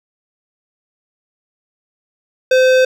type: tone with hard clipping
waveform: sine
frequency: 515 Hz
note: C5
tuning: 28 cents flat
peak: -10 dBFS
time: 2.51-2.85 s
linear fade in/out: 5 ms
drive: 16 dB
effects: none